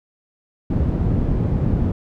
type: low-pass noise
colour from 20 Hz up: white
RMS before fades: -19 dBFS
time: 0.7-1.92 s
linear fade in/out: 5 ms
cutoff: 170 Hz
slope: 12 dB/octave
effects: none